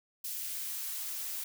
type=noise with high-pass filter sweep; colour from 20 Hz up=blue; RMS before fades=-38 dBFS; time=0.24-1.44 s; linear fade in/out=5 ms; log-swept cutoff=2700 to 280 Hz; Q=0.78; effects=none